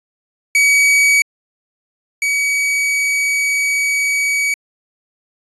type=tone pair in turn; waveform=45% pulse; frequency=2269 / 2269 Hz; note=C#7 / C#7; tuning=+40 / +40 cents; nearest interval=unison; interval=0 cents; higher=neither; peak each=-9 / -14 dBFS; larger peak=first; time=0.55-1.22 / 2.22-4.54 s; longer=second; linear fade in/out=2 ms; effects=resampled to 24000 Hz